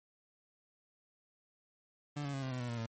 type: tone with pitch steps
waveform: 30% pulse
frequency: 146.1 / 140.96 / 136 / 131.22 / 126.6 / 122.15 / 117.85 / 113.7 Hz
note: D3 / C#3 / C#3 / C3 / B2 / B2 / A#2 / A#2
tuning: -9 / +29 / -33 / +5 / +43 / -19 / +19 / -43 cents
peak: -34 dBFS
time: 2.16-2.864 s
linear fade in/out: 10 ms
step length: 88 ms
effects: MP3 32 kbps